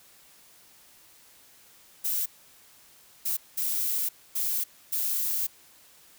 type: noise bursts at uneven times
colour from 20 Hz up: violet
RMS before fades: -28 dBFS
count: 5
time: 2.04-2.26 / 3.25-3.37 / 3.57-4.09 / 4.35-4.64 / 4.92-5.47 s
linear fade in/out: 10 ms
effects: white hiss -56 dBFS RMS until 6.18 s